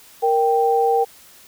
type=tone pair together; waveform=sine; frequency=466.2 / 784.1 Hz; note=A#4 / G5; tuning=0 / 0 cents; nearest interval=major sixth; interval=900 cents; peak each=-17 dBFS; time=0.22-1.05 s; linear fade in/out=20 ms; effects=white hiss -47 dBFS RMS until 1.47 s